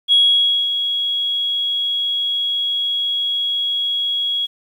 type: tone with ADSR envelope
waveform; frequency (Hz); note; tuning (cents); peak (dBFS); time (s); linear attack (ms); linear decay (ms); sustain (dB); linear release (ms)
sine; 3322; G#7; 0; -8; 0.08-4.47; 42; 560; -9; 23
effects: tanh soft clip ceiling -4 dBFS + 8-bit